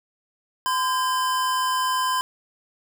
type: tone pair together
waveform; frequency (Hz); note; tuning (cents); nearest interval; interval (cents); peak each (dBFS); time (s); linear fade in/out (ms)
square; 1022 / 1600; C6 / G6; -41 / +35; minor sixth; 776; -22 / -31; 0.66-2.21; 0
effects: none